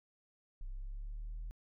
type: exponential sweep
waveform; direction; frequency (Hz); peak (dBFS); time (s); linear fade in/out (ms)
sine; up; 31.67 to 41.25; -38; 0.61-1.51; 0
effects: tanh soft clip ceiling -38 dBFS